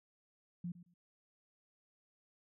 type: tone with echo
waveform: sine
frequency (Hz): 174.61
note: F3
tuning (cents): 0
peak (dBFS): -38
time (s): 0.64-0.72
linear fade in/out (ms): 5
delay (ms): 110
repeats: 2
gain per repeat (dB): -15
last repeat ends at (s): 0.94
effects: none